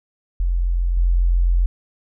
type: tone with level steps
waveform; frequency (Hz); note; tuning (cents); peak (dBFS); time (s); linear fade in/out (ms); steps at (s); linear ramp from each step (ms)
sine; 43.65; F1; 0; -16 / -13; 0.4-1.66; 0; 0.97; 2
effects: none